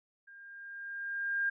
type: tone with level ramp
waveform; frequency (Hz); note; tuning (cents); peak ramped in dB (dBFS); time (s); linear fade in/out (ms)
sine; 1606; G6; +41; -51 to -27; 0.27-1.5; 10
effects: none